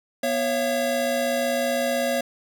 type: tone cluster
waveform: square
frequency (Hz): 243.6 / 549 / 675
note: B3 / C#5 / E5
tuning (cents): -24 / -17 / +41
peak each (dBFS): -30 / -25 / -27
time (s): 0.23-2.21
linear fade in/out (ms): 5
effects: none